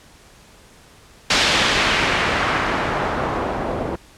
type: noise with low-pass filter sweep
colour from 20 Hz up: white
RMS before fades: -20 dBFS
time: 1.3-3.96 s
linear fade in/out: 5 ms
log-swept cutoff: 4200 to 580 Hz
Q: 0.98
effects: pink hiss -48 dBFS RMS until 4.17 s + low-pass 10000 Hz 12 dB/octave